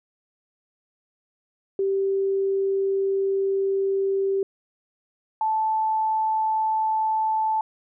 sine tone pair in turn, 390 / 875.5 Hz, G4 / A5, -9 / -9 cents, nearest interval octave + major second, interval 1400 cents, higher second, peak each -20 dBFS, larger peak neither, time 1.79-4.43 / 5.41-7.61 s, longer first, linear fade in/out 2 ms, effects none

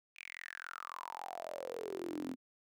sawtooth tone with high-pass filter sweep, 43.65 Hz, F1, in tune, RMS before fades -44 dBFS, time 0.15-2.36 s, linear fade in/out 50 ms, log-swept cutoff 2500 to 250 Hz, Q 9.6, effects none

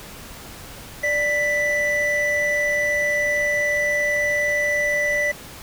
triangle tone pair together, 589 / 1981 Hz, D5 / B6, +5 / +5 cents, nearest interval octave + major sixth, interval 2100 cents, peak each -22 / -18 dBFS, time 1.03-5.32 s, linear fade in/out 10 ms, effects pink hiss -39 dBFS RMS until 5.62 s

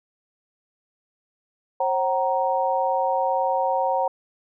sine tone cluster, 536 / 757 / 935 Hz, C5 / F#5 / A#5, +42 / +39 / +5 cents, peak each -24 dBFS, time 1.8-4.08 s, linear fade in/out 5 ms, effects none

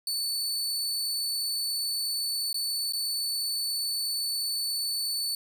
sawtooth tone with dropouts, 4483 Hz, C#8, 19 cents sharp, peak -25 dBFS, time 0.07-5.35 s, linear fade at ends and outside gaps 2 ms, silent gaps 2.53-2.543 / 2.924-2.933 s, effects none

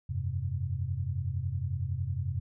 sine chord, F suspended second, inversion none, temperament just, 87.31 / 98.22 / 130.96 Hz, F2 / G2 / C3, 0 / +4 / +2 cents, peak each -34 dBFS, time 0.09-2.4 s, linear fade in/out 10 ms, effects none

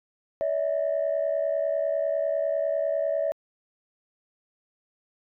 sine tone pair together, 572 / 642 Hz, D5 / E5, -46 / -46 cents, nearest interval major second, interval 200 cents, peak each -25 dBFS, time 0.41-3.32 s, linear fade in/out 0 ms, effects tanh soft clip ceiling -18 dBFS

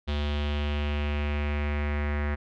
square tone with low-pass filter sweep, 73.42 Hz, D2, in tune, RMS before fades -28 dBFS, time 0.07-2.36 s, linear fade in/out 20 ms, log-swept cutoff 3500 to 1900 Hz, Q 3.3, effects none

